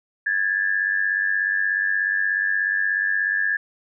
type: tone pair together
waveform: sine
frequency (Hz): 1653.3 / 1750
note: G#6 / A6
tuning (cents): -8 / -10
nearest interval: minor second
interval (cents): 98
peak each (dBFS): -22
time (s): 0.26-3.57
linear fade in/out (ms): 5
effects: none